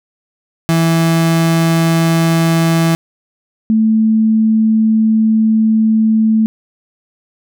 35% pulse / sine tone pair in turn, 164.81 / 220 Hz, E3 / A3, 0 / 0 cents, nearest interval perfect fourth, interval 500 cents, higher second, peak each -8 dBFS, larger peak neither, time 0.69-2.95 / 3.7-6.46 s, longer second, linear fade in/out 0 ms, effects none

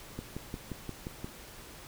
click train, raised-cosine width 3 ms, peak -24 dBFS, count 7, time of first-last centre 0.19-1.244 s, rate 5.69 Hz, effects pink hiss -49 dBFS RMS until 1.87 s

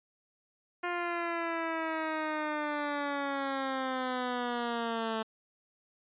10% pulse linear sweep, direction down, 353.4 to 220 Hz, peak -23 dBFS, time 0.83-5.23 s, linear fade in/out 10 ms, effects resampled to 8000 Hz

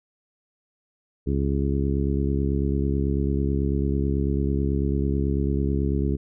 harmonic tone, 69.1 Hz, C#2, 5 cents flat, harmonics 1 / 2 / 3 / 4 / 5 / 6, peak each -24 / -27 / -29 / -30 / -31 / -32 dBFS, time 1.26-6.17 s, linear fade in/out 20 ms, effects none

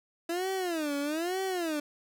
30% pulse tone with vibrato, 329.6 Hz, E4, in tune, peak -27 dBFS, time 0.29-1.8 s, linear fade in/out 5 ms, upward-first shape sine, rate 1.1 Hz, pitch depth 260 cents each way, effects none

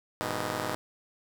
5% pulse chord, E major seventh, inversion first, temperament just, 103.01 / 123.61 / 154.51 / 164.81 Hz, G#2 / B2 / D#3 / E3, -14 / +2 / -12 / 0 cents, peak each -25 / -25 / -28 / -29 dBFS, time 0.21-0.75 s, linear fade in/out 0 ms, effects 8-bit

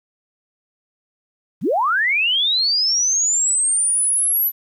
sine linear sweep, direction up, 113.6 to 12000 Hz, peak -15 dBFS, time 1.61-4.52 s, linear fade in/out 50 ms, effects 9-bit

